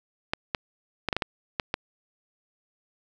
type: clicks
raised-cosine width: 0.3 ms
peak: -9 dBFS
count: 8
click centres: 0.335 / 0.548 / 1.087 / 1.128 / 1.166 / 1.222 / 1.598 / 1.741 s
effects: none